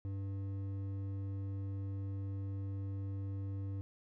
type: tone with hard clipping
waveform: sine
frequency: 98 Hz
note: G2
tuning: in tune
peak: -39 dBFS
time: 0.05-3.81 s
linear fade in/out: 0 ms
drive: 8 dB
effects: none